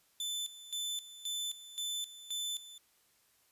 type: tone with tremolo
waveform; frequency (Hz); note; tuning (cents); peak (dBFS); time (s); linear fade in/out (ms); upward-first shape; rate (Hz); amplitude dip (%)
sawtooth; 3520; A7; 0; -32; 0.2-2.78; 2; square; 1.9; 80
effects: white hiss -70 dBFS RMS until 3.51 s + resampled to 32000 Hz